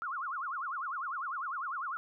sine tone with vibrato, 1236 Hz, D#6, 12 cents flat, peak -34 dBFS, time 0.02-1.97 s, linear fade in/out 0 ms, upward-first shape sine, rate 10 Hz, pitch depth 280 cents each way, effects none

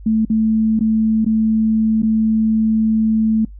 sine tone with dropouts, 220 Hz, A3, in tune, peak -12 dBFS, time 0.06-3.45 s, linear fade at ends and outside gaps 5 ms, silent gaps 0.251-0.299 / 0.793-0.807 / 1.247-1.262 / 2.021-2.03 s, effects noise-tail reverb RT60 0.1 s tail -22 dB re dry + added 50 Hz sine -33 dBFS peak until 3.59 s

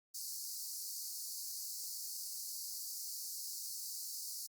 pink high-pass noise, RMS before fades -44 dBFS, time 0.14-4.47 s, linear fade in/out 10 ms, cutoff 4400 Hz, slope 96 dB/octave, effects Opus 48 kbps

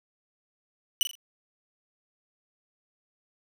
sawtooth tone with echo, 2960 Hz, F#7, in tune, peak -17 dBFS, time 1.01-1.03 s, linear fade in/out 0 ms, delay 41 ms, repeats 3, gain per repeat -9 dB, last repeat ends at 1.153 s, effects none

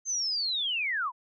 sine linear sweep, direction down, 6360 to 915 Hz, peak -27 dBFS, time 0.05-1.12 s, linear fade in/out 50 ms, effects none

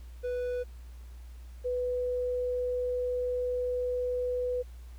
triangle / sine tone pair in turn, 493.9 / 496.4 Hz, B4 / B4, 0 / +9 cents, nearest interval unison, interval 9 cents, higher second, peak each -28 dBFS, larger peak neither, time 0.23-0.64 / 1.64-4.63 s, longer second, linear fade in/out 20 ms, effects added 60 Hz sine -43 dBFS peak until 4.98 s + pink hiss -62 dBFS RMS until 4.98 s

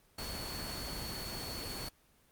sine tone in noise, 4416 Hz, C#8, 7 cents flat, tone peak -43 dBFS, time 0.18-1.89 s, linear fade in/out 5 ms, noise pink, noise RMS -41 dBFS, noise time 0.18-1.89 s, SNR -5 dB, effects pink hiss -67 dBFS RMS until 2.31 s + Opus 24 kbps

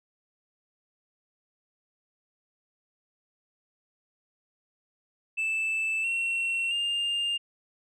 sine tone with pitch steps, 2637 / 2721 / 2807 Hz, E7 / F7 / F7, 0 / -46 / +8 cents, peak -23 dBFS, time 5.37-7.38 s, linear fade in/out 20 ms, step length 670 ms, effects tanh soft clip ceiling -25 dBFS

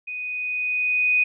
sine tone with level ramp, 2489 Hz, D#7, in tune, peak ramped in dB -29 to -15 dBFS, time 0.07-1.24 s, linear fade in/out 10 ms, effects none

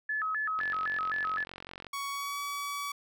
sine tone with vibrato, 1484 Hz, F#6, 5 cents sharp, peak -29 dBFS, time 0.09-1.44 s, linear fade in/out 5 ms, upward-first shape square, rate 3.9 Hz, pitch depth 260 cents each way
click train, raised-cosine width 0.3 ms, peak -26 dBFS, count 59, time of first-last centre 0.59-1.868 s, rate 45.4 Hz
sawtooth tone with pitch glide, 1119 to 1139.9 Hz, C#6 to C#6, +16 to +48 cents, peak -30 dBFS, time 1.93-2.92 s, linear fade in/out 5 ms, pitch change +32 cents, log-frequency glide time 2.1-2.4 s
effects none

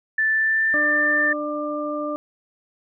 sine tone with pitch glide, 1760 to 1785.6 Hz, A6 to A6, 0 to +25 cents, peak -17 dBFS, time 0.18-1.33 s, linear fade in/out 5 ms, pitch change +25 cents, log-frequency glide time 0.3-0.78 s
harmonic tone, 297.8 Hz, D4, 24 cents sharp, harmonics 1 / 2 / 4, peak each -28 / -27 / -30 dBFS, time 0.74-2.16 s, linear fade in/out 0 ms
effects none

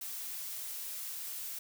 blue noise, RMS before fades -41 dBFS, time 0.01-1.59 s, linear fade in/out 5 ms, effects none

